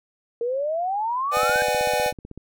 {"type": "exponential sweep", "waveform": "sine", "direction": "up", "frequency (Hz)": [460, 1598], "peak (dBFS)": -22, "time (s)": [0.41, 1.62], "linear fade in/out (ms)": 2}
{"type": "chord", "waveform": "square", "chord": "G# half-diminished seventh", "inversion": "first", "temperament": "just", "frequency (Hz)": [498.4, 598, 747.5, 830.6], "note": ["B4", "D5", "F#5", "G#5"], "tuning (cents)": [16, 31, 17, 0], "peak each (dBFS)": [-26, -26, -28, -27], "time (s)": [1.31, 2.13], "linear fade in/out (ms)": 50}
{"type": "click train", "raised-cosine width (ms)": 3, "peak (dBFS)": -25, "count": 17, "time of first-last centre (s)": [1.37, 2.376], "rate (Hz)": 15.9}
{"effects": []}